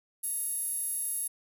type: tone with high-pass filter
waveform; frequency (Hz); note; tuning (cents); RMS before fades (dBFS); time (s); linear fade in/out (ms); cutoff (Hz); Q
sawtooth; 932.3; A#5; 0; -33; 0.23-1.28; 10; 11000; 10
effects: none